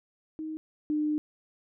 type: tone pair in turn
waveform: sine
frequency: 313.5 / 302 Hz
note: D#4 / D4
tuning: +13 / +48 cents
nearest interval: minor second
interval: 65 cents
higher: first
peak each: -33 / -25 dBFS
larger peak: second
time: 0.39-0.57 / 0.9-1.18 s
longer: second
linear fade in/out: 0 ms
effects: none